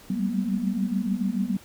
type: tone cluster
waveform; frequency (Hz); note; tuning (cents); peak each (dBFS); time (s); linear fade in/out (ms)
sine; 190.5 / 197.4 / 218.1 / 228.8 / 242.3; G3 / G3 / A3 / A#3 / B3; -49 / +12 / -15 / -32 / -33; -28 / -28 / -35 / -34 / -29; 0.1-1.57; 5
effects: pink hiss -50 dBFS RMS until 1.64 s